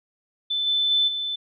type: tone with level steps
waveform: sine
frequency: 3520 Hz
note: A7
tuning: in tune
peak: -22 / -19 / -17 / -25 dBFS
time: 0.5-1.36 s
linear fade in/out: 10 ms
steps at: 0.66 / 0.9 / 1.07 s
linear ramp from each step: 20 ms
effects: none